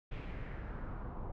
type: noise with low-pass filter sweep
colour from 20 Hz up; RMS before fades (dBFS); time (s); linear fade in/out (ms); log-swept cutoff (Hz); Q
brown; -42; 0.11-1.32; 10; 2800 to 930; 2.3
effects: none